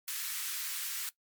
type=high-pass noise; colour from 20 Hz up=white; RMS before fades=-37 dBFS; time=0.08-1.09 s; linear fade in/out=0 ms; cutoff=1300 Hz; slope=24 dB/octave; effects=noise-tail reverb RT60 0.1 s tail -18 dB re dry + MP3 96 kbps